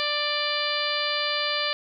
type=harmonic tone; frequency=590 Hz; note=D5; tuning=8 cents sharp; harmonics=1 / 2 / 3 / 4 / 5 / 6 / 7 / 8; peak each=-32 / -32 / -32 / -32 / -32 / -32 / -32 / -32 dBFS; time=0-1.73 s; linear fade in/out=0 ms; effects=none